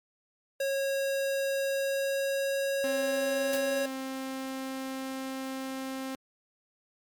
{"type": "tone with pitch glide", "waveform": "square", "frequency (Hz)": [547, 552.1], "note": ["C#5", "C#5"], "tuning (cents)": [-23, -7], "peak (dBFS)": -28, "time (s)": [0.6, 3.86], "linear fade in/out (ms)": 5, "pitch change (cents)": 16, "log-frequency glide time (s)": [1.7, 3.43]}
{"type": "tone", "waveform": "sawtooth", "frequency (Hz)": 264.9, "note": "C4", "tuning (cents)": 22, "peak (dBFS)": -30, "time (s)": [2.84, 6.15], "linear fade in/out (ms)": 0}
{"type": "noise with exponential decay", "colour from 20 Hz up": "white", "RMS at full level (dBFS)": -33, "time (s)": [3.53, 3.67], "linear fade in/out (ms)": 2, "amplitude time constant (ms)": 30}
{"effects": ["MP3 96 kbps"]}